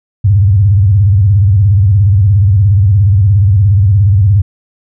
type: tone with vibrato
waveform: sine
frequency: 98.9 Hz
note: G2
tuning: 16 cents sharp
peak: -4 dBFS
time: 0.24-4.42 s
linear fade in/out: 10 ms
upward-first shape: square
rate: 17 Hz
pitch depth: 140 cents each way
effects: none